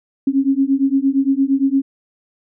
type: beating tone pair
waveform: sine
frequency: 268 / 276.7 Hz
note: C4 / C#4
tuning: +42 / -3 cents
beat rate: 8.7 Hz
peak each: -16 dBFS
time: 0.27-1.82 s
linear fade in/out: 5 ms
effects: none